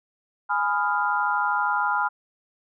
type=chord; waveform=sine; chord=F half-diminished seventh; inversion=first; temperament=equal with one note detuned; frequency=830.6 / 997.5 / 1244.5 / 1396.9 Hz; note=Ab5 / Cb6 / Eb6 / F6; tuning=0 / +17 / 0 / 0 cents; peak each=-26 / -26 / -30 / -25 dBFS; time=0.49-2.09 s; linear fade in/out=20 ms; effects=none